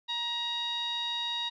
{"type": "tone with low-pass filter", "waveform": "sawtooth", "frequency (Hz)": 946, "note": "A#5", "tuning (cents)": 25, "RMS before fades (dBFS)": -33, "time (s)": [0.08, 1.5], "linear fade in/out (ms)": 20, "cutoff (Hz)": 3800, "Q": 9.7, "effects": []}